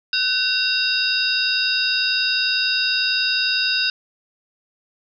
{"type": "tone cluster", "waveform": "sine", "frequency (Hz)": [1510, 2749, 3769, 4751, 5020], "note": ["F#6", "F7", "A#7", "D8", "D#8"], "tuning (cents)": [35, -28, 18, 19, 15], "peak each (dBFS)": -24, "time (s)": [0.13, 3.9], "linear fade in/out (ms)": 2, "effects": []}